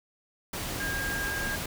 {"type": "tone in noise", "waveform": "sine", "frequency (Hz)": 1617, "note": "G#6", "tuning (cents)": -47, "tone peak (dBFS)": -31, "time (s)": [0.8, 1.56], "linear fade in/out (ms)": 5, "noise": "pink", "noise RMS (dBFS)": -34, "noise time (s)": [0.53, 1.66], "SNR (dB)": 0, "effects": []}